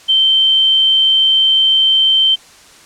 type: tone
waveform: sine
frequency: 3113 Hz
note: G7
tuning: 13 cents flat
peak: -8 dBFS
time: 0.08-2.36 s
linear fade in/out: 20 ms
effects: white hiss -42 dBFS RMS until 2.85 s + low-pass 8000 Hz 12 dB/octave